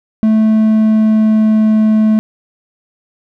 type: tone with pitch glide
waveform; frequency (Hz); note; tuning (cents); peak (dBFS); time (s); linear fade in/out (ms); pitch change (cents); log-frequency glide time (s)
triangle; 218.4 to 216.8; A3 to A3; -13 to -25; -5; 0.23-2.19; 0; -12; 0.39-1.77
effects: none